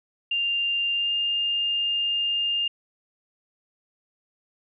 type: tone with pitch glide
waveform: sine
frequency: 2794 to 2812 Hz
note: F7 to F7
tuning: 0 to +11 cents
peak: -22 dBFS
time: 0.31-2.68 s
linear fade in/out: 5 ms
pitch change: +11 cents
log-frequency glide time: 0.94-1.12 s
effects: none